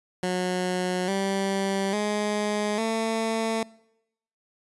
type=tone with pitch steps; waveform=15% pulse; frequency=182 / 195.06 / 209.1 / 224.1 Hz; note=F#3 / G3 / G#3 / A3; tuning=-28 / -8 / +12 / +32 cents; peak=-18 dBFS; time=0.23-3.63 s; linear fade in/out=2 ms; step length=850 ms; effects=noise-tail reverb RT60 0.8 s tail -23 dB re dry + resampled to 24000 Hz